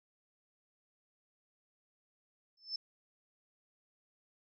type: tone with exponential growth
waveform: sine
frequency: 5274 Hz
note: E8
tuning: in tune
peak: -32 dBFS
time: 2.57-2.76 s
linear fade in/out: 5 ms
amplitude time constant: 40 ms
effects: none